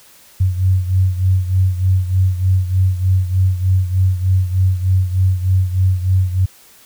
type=beating tone pair; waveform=sine; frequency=92.5 / 95.8 Hz; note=F#2 / G2; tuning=0 / -39 cents; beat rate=3.3 Hz; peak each=-13 / -18 dBFS; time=0.4-6.46 s; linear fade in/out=10 ms; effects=white hiss -46 dBFS RMS until 6.85 s